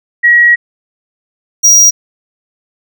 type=tone pair in turn; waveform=sine / square; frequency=1908 / 5737 Hz; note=A#6 / F8; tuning=+40 / +46 cents; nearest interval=octave + perfect fifth; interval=1906 cents; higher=second; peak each=-3 dBFS; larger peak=neither; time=0.23-0.56 / 1.63-1.91 s; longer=first; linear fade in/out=20 ms; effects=none